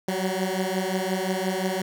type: beating tone pair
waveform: 15% pulse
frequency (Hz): 185 / 190.7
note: F#3 / G3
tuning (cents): 0 / -47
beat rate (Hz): 5.7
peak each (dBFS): -21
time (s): 0.08-1.82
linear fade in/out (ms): 5
effects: none